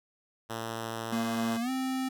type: tone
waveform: 5% pulse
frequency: 113.4 Hz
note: A#2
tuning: 47 cents flat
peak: -23 dBFS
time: 0.49-1.58 s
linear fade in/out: 20 ms
type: tone with pitch glide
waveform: square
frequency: 230 to 261.2 Hz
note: A#3 to C4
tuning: -23 to -3 cents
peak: -30 dBFS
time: 1.12-2.09 s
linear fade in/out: 10 ms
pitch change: +220 cents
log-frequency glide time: 1.6-1.7 s
effects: none